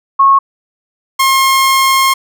sine / sawtooth tone pair in turn, 1094 / 1070.9 Hz, C#6 / C6, -23 / +40 cents, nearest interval unison, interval 37 cents, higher first, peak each -4 dBFS, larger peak neither, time 0.19-0.39 / 1.19-2.14 s, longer second, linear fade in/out 10 ms, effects none

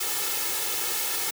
white noise with comb filter, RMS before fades -28 dBFS, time 0-1.31 s, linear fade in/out 10 ms, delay 2.3 ms, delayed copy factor +1, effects high-pass 150 Hz 12 dB/octave

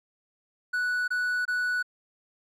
triangle tone bursts, 1478 Hz, F#6, 2 cents flat, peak -23 dBFS, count 3, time 0.73-1.828 s, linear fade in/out 10 ms, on 350 ms, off 24 ms, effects none

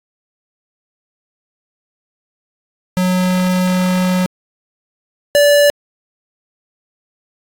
square tone pair in turn, 183.1 / 579.8 Hz, F#3 / D5, -18 / -22 cents, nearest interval octave + minor sixth, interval 1996 cents, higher second, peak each -13 / -8 dBFS, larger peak second, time 2.97-4.26 / 5.35-5.7 s, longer first, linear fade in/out 0 ms, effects AAC 64 kbps

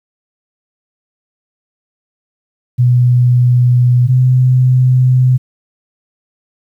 sine tone pair in turn, 123.47 / 127.53 Hz, B2 / C3, 0 / -44 cents, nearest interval minor second, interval 56 cents, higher second, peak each -6 dBFS, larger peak neither, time 2.78-4.08 / 4.08-5.38 s, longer neither, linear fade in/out 20 ms, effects 8-bit

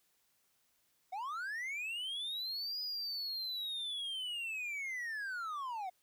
triangle linear two-way sweep, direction up then down, 710 to 4978 to 710 Hz, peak -36 dBFS, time 1.12-5.9 s, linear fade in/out 10 ms, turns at 2.81 s, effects white hiss -75 dBFS RMS until 6.02 s

